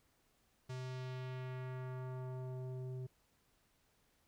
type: tone with low-pass filter sweep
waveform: square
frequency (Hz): 128.4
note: C3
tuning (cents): -32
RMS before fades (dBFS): -44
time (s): 0.69-3.07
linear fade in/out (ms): 10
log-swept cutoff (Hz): 6800 to 350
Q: 1.1
effects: pink hiss -75 dBFS RMS until 4.27 s